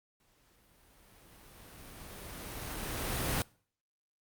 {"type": "noise with exponential growth", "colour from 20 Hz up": "pink", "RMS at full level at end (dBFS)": -31, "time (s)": [0.2, 3.42], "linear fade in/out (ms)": 1, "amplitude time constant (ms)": 700, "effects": ["noise-tail reverb RT60 0.5 s tail -24 dB re dry", "Opus 48 kbps"]}